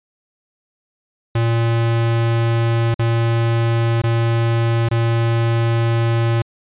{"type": "tone with dropouts", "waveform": "square", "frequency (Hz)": 115.7, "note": "A#2", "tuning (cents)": -13, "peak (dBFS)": -15, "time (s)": [1.35, 6.42], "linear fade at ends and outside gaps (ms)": 5, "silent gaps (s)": [[2.943, 2.992], [4.018, 4.037], [4.888, 4.911]], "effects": ["resampled to 8000 Hz"]}